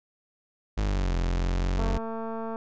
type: linear two-way sweep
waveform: 40% pulse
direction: down then up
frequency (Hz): 52.9 to 43.17 to 46.84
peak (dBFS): -23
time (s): 0.77-1.98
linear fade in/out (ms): 10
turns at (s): 1.16
type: click train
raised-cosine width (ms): 1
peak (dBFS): -22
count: 174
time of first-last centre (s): 1.79-2.559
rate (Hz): 225
effects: resampled to 16000 Hz